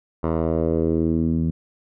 10% pulse tone with low-pass filter sweep, 81.4 Hz, E2, 21 cents flat, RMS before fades -21 dBFS, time 0.23-1.51 s, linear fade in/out 10 ms, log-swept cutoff 940 to 190 Hz, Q 2.2, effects none

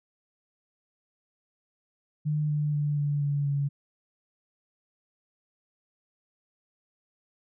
sine tone with pitch steps, 150.8 / 148.9 / 147.02 / 145.16 / 143.33 / 141.52 Hz, D3 / D3 / D3 / D3 / D3 / C#3, +46 / +24 / +2 / -20 / -42 / +36 cents, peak -24 dBFS, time 2.25-3.69 s, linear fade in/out 20 ms, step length 240 ms, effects none

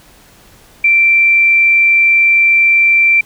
sine tone, 2349 Hz, D7, in tune, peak -6 dBFS, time 0.84-3.21 s, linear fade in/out 5 ms, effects pink hiss -44 dBFS RMS until 3.25 s

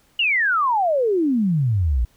sine exponential sweep, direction down, 2939 to 55 Hz, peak -16 dBFS, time 0.19-2.05 s, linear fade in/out 5 ms, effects pink hiss -59 dBFS RMS until 2.16 s

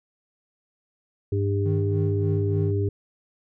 harmonic tone, 100.1 Hz, G2, 37 cents sharp, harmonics 1 / 3 / 4, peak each -22 / -32 / -27 dBFS, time 1.32-2.89 s, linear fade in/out 5 ms
triangle tone with tremolo, 155.56 Hz, D#3, in tune, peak -23 dBFS, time 1.65-2.72 s, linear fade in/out 10 ms, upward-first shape sine, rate 3.4 Hz, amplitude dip 70%
effects none

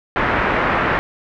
white low-pass noise, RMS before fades -18 dBFS, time 0.16-0.99 s, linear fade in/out 0 ms, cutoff 1900 Hz, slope 24 dB/octave, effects none

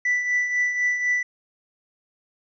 triangle tone with tremolo, 1975.5 Hz, B6, in tune, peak -15 dBFS, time 0.05-1.23 s, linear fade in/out 5 ms, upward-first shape triangle, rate 4 Hz, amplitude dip 65%, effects tanh soft clip ceiling -13 dBFS + resampled to 16000 Hz

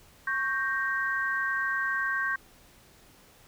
sine chord, G diminished, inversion second, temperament equal with one note detuned, 1103 / 1568 / 1864.7 Hz, Db6 / G6 / Bb6, -9 / 0 / 0 cents, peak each -33 / -28 / -33 dBFS, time 0.27-2.36 s, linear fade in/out 5 ms, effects pink hiss -57 dBFS RMS until 3.47 s

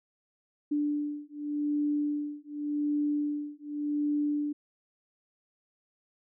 sine beating tone pair, 293.7 / 294.57 Hz, D4 / D4, 0 / +5 cents, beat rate 0.87 Hz, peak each -31 dBFS, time 0.71-4.53 s, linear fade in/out 10 ms, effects none

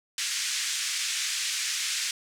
white band-pass noise, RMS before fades -30 dBFS, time 0.18-2.11 s, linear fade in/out 2 ms, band 1700 to 7800 Hz, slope 24 dB/octave, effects none

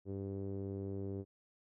sawtooth tone with low-pass filter, 98 Hz, G2, in tune, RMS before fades -41 dBFS, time 0.05-1.25 s, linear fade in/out 50 ms, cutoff 400 Hz, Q 3.2, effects none

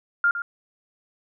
sine tone with echo, 1402 Hz, F6, 6 cents sharp, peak -16 dBFS, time 0.24-0.31 s, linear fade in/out 2 ms, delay 110 ms, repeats 1, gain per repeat -10 dB, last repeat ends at 0.42 s, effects none

